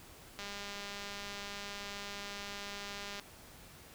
click train, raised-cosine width 0.2 ms, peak -26 dBFS, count 568, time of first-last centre 0.39-3.197 s, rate 202 Hz, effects pink hiss -55 dBFS RMS until 3.94 s

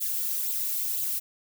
violet noise with flanger, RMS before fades -29 dBFS, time 0-1.2 s, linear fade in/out 20 ms, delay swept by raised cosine 0.25 to 2.25 ms, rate 2 Hz, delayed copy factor +0.6, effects none

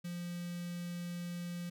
square tone with notch filter, 174.4 Hz, F3, 2 cents flat, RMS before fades -41 dBFS, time 0.04-1.7 s, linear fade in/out 10 ms, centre 790 Hz, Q 0.51, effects none

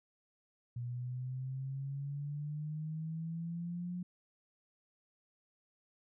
sine exponential sweep, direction up, 120 to 180 Hz, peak -37 dBFS, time 0.76-4.03 s, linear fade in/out 5 ms, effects none

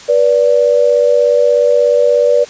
sine tone pair together, 485.3 / 582 Hz, B4 / D5, -30 / -16 cents, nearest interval minor third, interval 314 cents, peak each -10 dBFS, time 0.08-2.45 s, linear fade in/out 20 ms, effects white hiss -34 dBFS RMS until 2.49 s + resampled to 16000 Hz

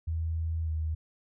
sine tone with pitch glide, 81.3 to 78.89 Hz, E2 to D#2, -23 to +24 cents, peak -28 dBFS, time 0.07-0.95 s, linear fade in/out 10 ms, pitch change -53 cents, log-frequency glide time 0.64-0.7 s, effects none

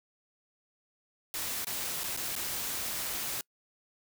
white noise with dropouts, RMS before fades -35 dBFS, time 1.34-3.41 s, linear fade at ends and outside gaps 1 ms, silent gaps 1.646-1.669 / 2.035-2.04 / 2.165-2.173 / 2.354-2.362 s, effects noise-tail reverb RT60 0.1 s tail -26 dB re dry

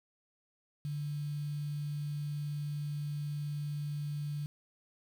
sine tone with quantisation, 146.83 Hz, D3, in tune, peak -34 dBFS, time 0.85-4.46 s, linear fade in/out 0 ms, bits 9, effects none

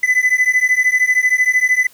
triangle beating tone pair, 2000 / 2013 Hz, B6 / B6, +21 / +33 cents, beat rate 13 Hz, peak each -13 dBFS, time 0.03-1.87 s, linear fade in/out 5 ms, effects white hiss -48 dBFS RMS until 1.93 s

